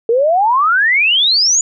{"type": "exponential sweep", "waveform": "sine", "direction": "up", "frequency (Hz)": [445.5, 7030], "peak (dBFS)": -9, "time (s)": [0.09, 1.61], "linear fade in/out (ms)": 2, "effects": []}